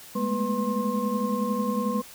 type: tone cluster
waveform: sine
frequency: 206.4 / 217.4 / 240.1 / 495.1 / 1062 Hz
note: G#3 / A3 / B3 / B4 / C6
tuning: -10 / -21 / -49 / +4 / +25 cents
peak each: -28 / -31 / -31 / -31 / -31 dBFS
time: 0.15-2.02 s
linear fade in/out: 10 ms
effects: white hiss -46 dBFS RMS until 2.14 s